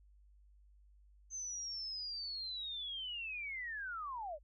sine linear sweep, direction down, 6272 to 554.4 Hz, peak -40 dBFS, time 1.3-4.39 s, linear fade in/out 50 ms, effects added 50 Hz sine -61 dBFS peak until 4.43 s

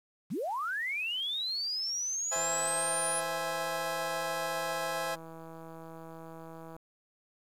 sine linear sweep, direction up, 126.5 to 9900 Hz, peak -31 dBFS, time 0.3-3.21 s, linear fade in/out 20 ms
25% pulse chord, C augmented, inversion none, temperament equal, 523.3 / 659.3 / 830.6 Hz, C5 / E5 / G#5, 0 / 0 / 0 cents, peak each -33 dBFS, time 2.31-5.16 s, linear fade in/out 20 ms
click train, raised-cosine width 1 ms, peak -34 dBFS, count 719, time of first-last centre 2.36-6.765 s, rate 163 Hz
effects resampled to 32000 Hz + 9-bit

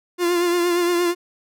45% pulse tone with vibrato, 349.2 Hz, F4, in tune, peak -17 dBFS, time 0.18-1.15 s, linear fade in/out 50 ms, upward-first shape triangle, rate 8.6 Hz, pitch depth 41 cents each way, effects none

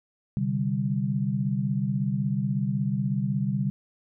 sine chord, C suspended second, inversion none, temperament just, 130.81 / 147.16 / 196.22 Hz, C3 / D3 / G3, 0 / +4 / +2 cents, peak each -28 / -29 / -27 dBFS, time 0.37-3.7 s, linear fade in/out 0 ms, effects none

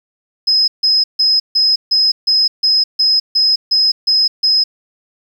sine tone bursts, 5090 Hz, D#8, 39 cents sharp, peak -9 dBFS, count 12, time 0.47-4.64 s, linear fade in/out 10 ms, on 210 ms, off 150 ms, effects 7-bit

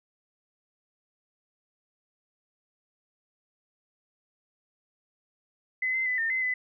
sine tone with pitch steps, 2029 / 2067 / 2004 / 1816 / 2053 / 2008 Hz, B6 / C7 / B6 / A#6 / C7 / B6, +46 / -22 / +25 / -46 / -33 / +28 cents, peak -25 dBFS, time 5.82-6.54 s, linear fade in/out 5 ms, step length 120 ms, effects none

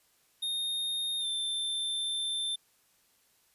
square tone with pitch glide, 3690 to 3562 Hz, A#7 to A7, -18 to +21 cents, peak -31 dBFS, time 0.42-2.56 s, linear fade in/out 10 ms, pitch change -61 cents, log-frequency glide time 1.19-1.26 s, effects white hiss -68 dBFS RMS until 3.54 s + resampled to 32000 Hz

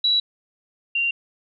sine tone pair in turn, 3916 / 2769 Hz, B7 / F7, -15 / -15 cents, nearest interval tritone, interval 600 cents, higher first, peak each -16 / -19 dBFS, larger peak first, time 0.04-0.2 / 0.95-1.11 s, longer neither, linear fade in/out 5 ms, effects none

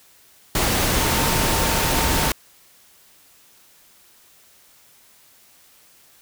sine tone in noise, 908 Hz, A#5, 46 cents flat, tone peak -28 dBFS, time 1-2.29 s, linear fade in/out 2 ms, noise pink, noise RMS -20 dBFS, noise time 0.55-2.32 s, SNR -11 dB, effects white hiss -53 dBFS RMS until 6.21 s

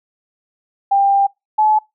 sine tone pair in turn, 794 / 858.2 Hz, G5 / A5, +22 / -43 cents, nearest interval minor second, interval 135 cents, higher second, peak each -10 dBFS, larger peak neither, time 0.91-1.27 / 1.58-1.79 s, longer first, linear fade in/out 10 ms, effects noise-tail reverb RT60 0.2 s tail -25 dB re dry

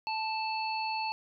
harmonic tone, 880 Hz, A5, in tune, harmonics 1 / 3 / 5, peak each -32 / -37 / -39 dBFS, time 0.07-1.12 s, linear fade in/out 0 ms, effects none

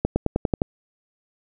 accelerating click train, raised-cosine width 2 ms, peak -6 dBFS, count 7, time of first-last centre 0.05-0.619 s, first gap 110 ms, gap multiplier 0.94, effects none

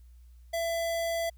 square tone, 669 Hz, E5, 25 cents sharp, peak -29 dBFS, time 0.53-1.3 s, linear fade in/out 10 ms, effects added 60 Hz sine -50 dBFS peak until 1.37 s + white hiss -73 dBFS RMS until 1.37 s

